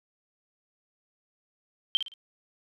sine tone with echo, 3136 Hz, G7, in tune, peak -19 dBFS, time 1.95-1.97 s, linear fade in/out 0 ms, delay 56 ms, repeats 3, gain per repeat -9 dB, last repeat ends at 2.138 s, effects none

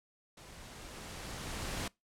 pink noise with level ramp, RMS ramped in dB -53 to -37 dBFS, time 0.37-1.88 s, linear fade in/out 5 ms, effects noise-tail reverb RT60 0.2 s tail -24 dB re dry + low-pass 10000 Hz 12 dB/octave

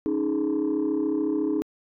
sine chord, C# suspended second, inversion none, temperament equal with one note detuned, 277.2 / 311.1 / 418.2 Hz, C#4 / D#4 / G#4, 0 / 0 / +12 cents, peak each -27 / -23 / -27 dBFS, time 0.06-1.62 s, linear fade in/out 0 ms, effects tanh soft clip ceiling -18 dBFS

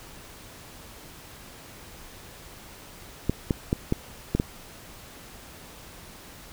clicks, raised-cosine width 3 ms, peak -9 dBFS, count 6, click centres 3.296 / 3.508 / 3.729 / 3.924 / 4.35 / 4.399 s, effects pink hiss -46 dBFS RMS until 6.52 s

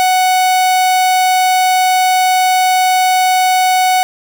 45% pulse tone, 742 Hz, F#5, 5 cents sharp, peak -9 dBFS, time 0-4.03 s, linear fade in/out 0 ms, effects none

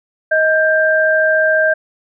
sine tone pair together, 629 / 1583.5 Hz, D#5 / G6, +19 / +17 cents, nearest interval octave + major third, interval 1598 cents, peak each -13 dBFS, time 0.31-1.74 s, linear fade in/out 10 ms, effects none

